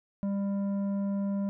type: tone with tanh clipping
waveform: sine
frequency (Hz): 198.9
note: G3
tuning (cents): +25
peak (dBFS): -29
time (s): 0.23-1.49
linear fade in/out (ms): 0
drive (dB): 9
effects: none